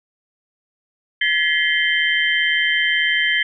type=tone cluster; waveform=sine; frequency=1708 / 1933 / 2091 / 3113 Hz; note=G#6 / B6 / C7 / G7; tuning=+48 / -38 / -2 / -13 cents; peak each=-21 dBFS; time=1.21-3.43 s; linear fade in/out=5 ms; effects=none